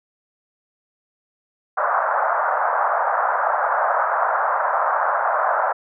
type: band-pass noise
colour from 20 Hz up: pink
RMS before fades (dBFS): -20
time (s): 1.77-5.73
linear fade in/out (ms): 10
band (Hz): 610 to 1500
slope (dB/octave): 48
effects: none